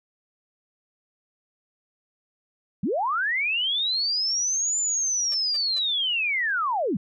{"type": "linear two-way sweep", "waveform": "sine", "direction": "up then down", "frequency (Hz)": [150.7, 7160, 150.7], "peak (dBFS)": -22, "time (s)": [2.83, 6.97], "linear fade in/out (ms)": 5, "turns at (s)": 4.79}
{"type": "tone bursts", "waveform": "5% pulse", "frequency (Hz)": 598, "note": "D5", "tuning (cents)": 31, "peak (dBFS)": -30, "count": 3, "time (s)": [5.32, 5.786], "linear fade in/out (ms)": 0, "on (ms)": 22, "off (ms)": 200}
{"effects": []}